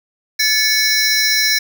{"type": "tone cluster", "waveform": "square", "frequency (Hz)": [1735, 2211, 4018, 5220, 5640], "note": ["A6", "C#7", "B7", "E8", "F8"], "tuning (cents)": [-25, -5, 29, -18, 16], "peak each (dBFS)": -20, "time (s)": [0.39, 1.59], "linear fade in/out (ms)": 10, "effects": []}